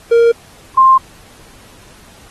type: tone pair in turn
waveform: triangle / sine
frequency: 466.2 / 1054.5 Hz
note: A#4 / C6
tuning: 0 / +13 cents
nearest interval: octave + major second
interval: 1413 cents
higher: second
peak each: -4 dBFS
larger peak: neither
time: 0.11-0.32 / 0.77-0.98 s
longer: neither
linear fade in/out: 10 ms
effects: pink hiss -43 dBFS RMS until 2.3 s + AAC 32 kbps